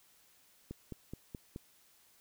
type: click train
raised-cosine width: 3 ms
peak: -29 dBFS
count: 5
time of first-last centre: 0.71-1.561 s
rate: 4.7 Hz
effects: white hiss -66 dBFS RMS until 2.2 s